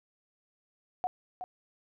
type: tone with echo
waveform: sine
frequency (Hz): 733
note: F#5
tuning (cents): -16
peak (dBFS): -27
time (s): 1.04-1.07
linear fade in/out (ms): 0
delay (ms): 370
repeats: 1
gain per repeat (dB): -9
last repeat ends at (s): 1.44
effects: none